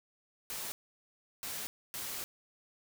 white noise bursts at uneven times, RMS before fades -40 dBFS, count 3, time 0.5-0.72 / 1.43-1.67 / 1.94-2.24 s, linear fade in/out 0 ms, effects none

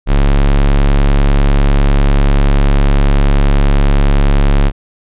square tone, 35.04 Hz, C#1, 19 cents sharp, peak -7 dBFS, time 0.06-4.72 s, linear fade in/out 50 ms, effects resampled to 8000 Hz

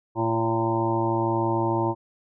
harmonic tone with a mistuned harmonic, 113.4 Hz, A#2, 47 cents flat, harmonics 1 / 2 / 3 / 5 / 6 / 7 / 8 / 9, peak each -28 / -34 / -25 / -32 / -35 / -33 / -27 / -35 dBFS, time 0.15-1.95 s, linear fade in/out 50 ms, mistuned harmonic 8, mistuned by +22 cents, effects none

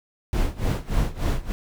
brown noise with tremolo, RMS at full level -20 dBFS, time 0.33-1.52 s, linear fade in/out 0 ms, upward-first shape sine, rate 3.4 Hz, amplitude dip 90%, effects none

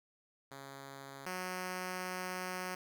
5% pulse tone pair in turn, 137.4 / 183.41 Hz, C#3 / F#3, -15 / -15 cents, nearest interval perfect fourth, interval 500 cents, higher second, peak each -36 / -27 dBFS, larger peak second, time 0.51-1.26 / 1.26-2.75 s, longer second, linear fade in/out 5 ms, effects none

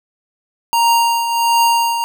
square tone with tremolo, 932.3 Hz, A#5, in tune, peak -10 dBFS, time 0.73-2.04 s, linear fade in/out 0 ms, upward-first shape triangle, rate 1.4 Hz, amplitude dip 60%, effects none

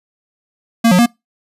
square tone with pitch steps, 230.1 / 180.4 / 237 Hz, A#3 / F#3 / A#3, -22 / -44 / +29 cents, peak -8 dBFS, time 0.84-1.062 s, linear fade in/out 10 ms, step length 74 ms, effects noise-tail reverb RT60 0.2 s tail -25 dB re dry + resampled to 32000 Hz

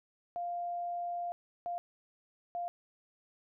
sine tone bursts at uneven times, 698.5 Hz, F5, in tune, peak -34 dBFS, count 3, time 0.36-1.32 / 1.66-1.78 / 2.55-2.68 s, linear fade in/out 0 ms, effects none

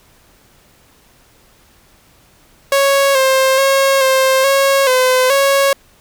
sawtooth tone with pitch steps, 553 / 529 / 544 / 528 / 548 / 511 / 552 Hz, C#5 / C5 / C#5 / C5 / C#5 / C5 / C#5, -4 / +19 / -33 / +16 / -20 / -41 / -7 cents, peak -6 dBFS, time 2.72-5.73 s, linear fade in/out 2 ms, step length 430 ms, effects pink hiss -50 dBFS RMS until 6 s

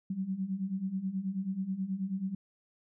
sine beating tone pair, 185 / 194.3 Hz, F#3 / G3, 0 / -15 cents, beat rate 9.3 Hz, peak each -37 / -33 dBFS, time 0.1-2.35 s, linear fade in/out 5 ms, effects none

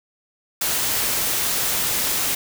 white noise, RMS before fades -22 dBFS, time 0.61-2.35 s, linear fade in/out 5 ms, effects none

